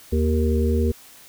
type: harmonic tone with a mistuned harmonic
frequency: 77.78 Hz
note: D#2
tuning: in tune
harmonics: 1 / 3 / 5 / 6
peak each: -19 / -24 / -26 / -27 dBFS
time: 0.12-0.92 s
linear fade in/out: 10 ms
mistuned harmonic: 1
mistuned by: -15 cents
effects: white hiss -47 dBFS RMS until 1.28 s